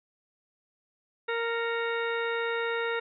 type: harmonic tone with a mistuned harmonic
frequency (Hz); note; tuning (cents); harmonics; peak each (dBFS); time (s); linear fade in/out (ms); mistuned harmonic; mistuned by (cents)
464.2; A#4; -7; 1 / 2 / 3 / 4 / 5 / 6 / 8; -30 / -37 / -34 / -36 / -40 / -43 / -43; 1.28-3; 10; 5; -75
effects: none